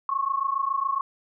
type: tone pair together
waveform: sine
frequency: 1081 / 1108.2 Hz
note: C#6 / C#6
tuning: -44 / -1 cents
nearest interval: unison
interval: 43 cents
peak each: -26 dBFS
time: 0.09-1.01 s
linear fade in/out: 2 ms
effects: none